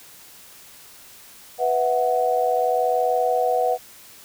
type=chord; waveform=sine; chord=B suspended fourth; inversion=none; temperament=equal; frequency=493.9 / 659.3 / 740 Hz; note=B4 / E5 / F#5; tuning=0 / 0 / 0 cents; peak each=-22 / -24 / -21 dBFS; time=1.58-3.78 s; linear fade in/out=50 ms; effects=white hiss -46 dBFS RMS until 4.24 s